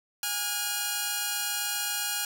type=tone pair together; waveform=5% pulse; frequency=821 / 1429.9 Hz; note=G#5 / F6; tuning=-20 / +40 cents; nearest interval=minor seventh; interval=960 cents; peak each=-20 / -19 dBFS; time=0.23-2.25 s; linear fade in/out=2 ms; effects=none